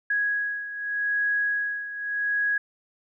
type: beating tone pair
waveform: sine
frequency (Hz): 1661.2 / 1662.03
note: G#6 / G#6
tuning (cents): 0 / +1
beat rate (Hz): 0.83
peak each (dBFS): -25 / -30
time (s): 0.1-2.58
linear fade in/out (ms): 5
effects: none